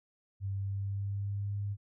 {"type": "tone with pitch glide", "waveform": "sine", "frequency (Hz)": [98, 101.28], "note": ["G2", "G#2"], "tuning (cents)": [0, -43], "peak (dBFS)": -32, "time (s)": [0.4, 1.77], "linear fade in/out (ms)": 50, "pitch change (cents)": 57, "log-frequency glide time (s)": [0.51, 1.56], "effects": []}